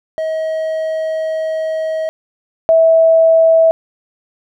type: tone pair in turn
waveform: triangle / sine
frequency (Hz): 636 / 652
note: D#5 / E5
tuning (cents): +38 / -19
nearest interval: unison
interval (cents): 43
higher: second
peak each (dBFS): -14 / -6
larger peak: second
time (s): 0.18-2.09 / 2.69-3.71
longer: first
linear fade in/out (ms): 0
effects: none